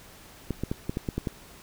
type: clicks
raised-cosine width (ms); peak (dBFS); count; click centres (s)
3; -15; 8; 0.507 / 0.636 / 0.715 / 0.895 / 0.971 / 1.088 / 1.18 / 1.272
effects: pink hiss -50 dBFS RMS until 1.62 s